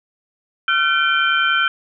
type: tone cluster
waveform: sine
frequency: 1372 / 1522 / 2383 / 3111 Hz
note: F6 / F#6 / D7 / G7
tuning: -31 / +48 / +25 / -14 cents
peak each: -18 / -18 / -24 / -22 dBFS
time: 0.68-1.68 s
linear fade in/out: 2 ms
effects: none